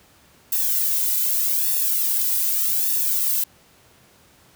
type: noise with flanger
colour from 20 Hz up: violet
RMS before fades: -21 dBFS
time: 0.52-3.44 s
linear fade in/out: 5 ms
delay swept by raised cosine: 1.1 to 2.04 ms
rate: 0.83 Hz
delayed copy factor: +0.85
effects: pink hiss -54 dBFS RMS until 4.55 s + high-pass 60 Hz 12 dB/octave